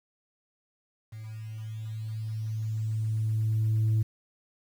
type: tone with level ramp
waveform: sine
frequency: 109.7 Hz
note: A2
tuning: 5 cents flat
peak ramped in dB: -38 to -19 dBFS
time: 1.12-4.03 s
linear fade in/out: 10 ms
effects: tanh soft clip ceiling -20 dBFS + 9-bit